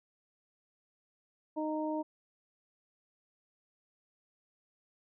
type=harmonic tone; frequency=309 Hz; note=D#4; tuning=12 cents flat; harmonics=1 / 2 / 3; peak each=-34 / -37 / -39 dBFS; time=1.56-2.03 s; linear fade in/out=20 ms; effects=none